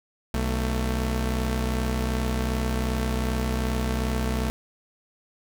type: tone pair together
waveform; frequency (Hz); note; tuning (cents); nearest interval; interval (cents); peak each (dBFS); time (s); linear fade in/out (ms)
sawtooth; 62.63 / 223.2; B1 / A3; +25 / +25; octave + minor seventh; 2200; -21 / -25; 0.34-4.5; 0
effects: none